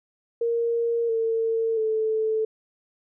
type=tone with pitch steps; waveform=sine; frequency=466.2 / 452.1 / 438.5 Hz; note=A#4 / A4 / A4; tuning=0 / +47 / -6 cents; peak=-21 dBFS; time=0.41-2.45 s; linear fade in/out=5 ms; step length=680 ms; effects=none